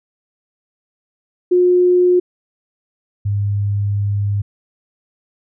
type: tone pair in turn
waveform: sine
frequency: 359.1 / 101.56 Hz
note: F4 / G#2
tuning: +48 / -38 cents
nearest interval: octave + minor seventh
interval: 2186 cents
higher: first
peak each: -9 / -15 dBFS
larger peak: first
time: 1.51-2.2 / 3.25-4.42 s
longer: second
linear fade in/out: 10 ms
effects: none